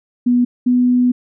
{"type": "tone pair in turn", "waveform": "sine", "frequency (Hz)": [244.7, 247.7], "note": ["B3", "B3"], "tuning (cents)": [-16, 5], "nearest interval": "unison", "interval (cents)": 21, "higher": "second", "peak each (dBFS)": -10, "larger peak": "neither", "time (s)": [[0.26, 0.45], [0.66, 1.12]], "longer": "second", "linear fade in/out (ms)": 10, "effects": []}